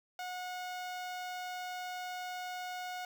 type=tone with notch filter; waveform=sawtooth; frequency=728 Hz; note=F#5; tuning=28 cents flat; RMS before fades=-41 dBFS; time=0.19-3.05 s; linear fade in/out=2 ms; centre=9900 Hz; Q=1.2; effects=none